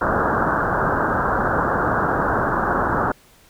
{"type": "low-pass noise", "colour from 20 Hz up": "white", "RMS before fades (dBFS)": -20, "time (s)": [0.01, 3.12], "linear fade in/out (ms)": 5, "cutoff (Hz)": 1600, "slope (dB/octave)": 96, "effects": ["pink hiss -52 dBFS RMS until 3.49 s"]}